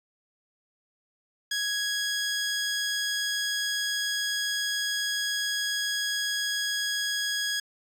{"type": "tone", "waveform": "15% pulse", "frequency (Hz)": 1661.2, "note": "G#6", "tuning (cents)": 0, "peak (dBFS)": -20, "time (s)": [1.51, 7.6], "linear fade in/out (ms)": 5, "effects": ["resampled to 32000 Hz"]}